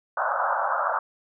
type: band-pass noise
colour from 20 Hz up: white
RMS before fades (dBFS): -25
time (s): 0.17-0.99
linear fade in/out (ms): 5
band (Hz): 550 to 1500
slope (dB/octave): 96
effects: none